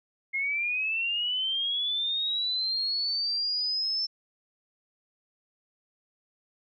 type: linear sweep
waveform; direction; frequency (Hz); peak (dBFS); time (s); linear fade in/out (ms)
sine; up; 2132 to 5330; -26; 0.33-4.07; 20
effects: none